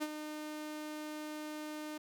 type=tone with ADSR envelope; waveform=sawtooth; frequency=304.3 Hz; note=D#4; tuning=38 cents flat; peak=-29 dBFS; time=0-1.98 s; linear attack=24 ms; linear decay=45 ms; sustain=-8 dB; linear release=8 ms; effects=none